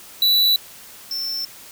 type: tone pair in turn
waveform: square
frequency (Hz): 3951 / 5368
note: B7 / E8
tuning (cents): 0 / +31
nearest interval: perfect fourth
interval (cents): 531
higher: second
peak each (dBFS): -14 / -24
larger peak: first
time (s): 0.22-0.56 / 1.11-1.45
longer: neither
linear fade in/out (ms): 2
effects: white hiss -42 dBFS RMS until 1.71 s